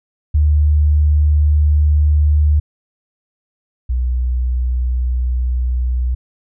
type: tone pair in turn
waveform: sine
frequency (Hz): 74.7 / 62.06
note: D2 / B1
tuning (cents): +30 / +9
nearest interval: minor third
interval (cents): 321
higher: first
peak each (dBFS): -9 / -14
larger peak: first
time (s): 0.34-2.6 / 3.89-6.15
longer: neither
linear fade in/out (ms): 10
effects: none